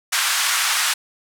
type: band-pass noise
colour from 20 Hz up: pink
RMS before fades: -20 dBFS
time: 0.12-0.94 s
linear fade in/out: 10 ms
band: 1100 to 12000 Hz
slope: 24 dB/octave
effects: none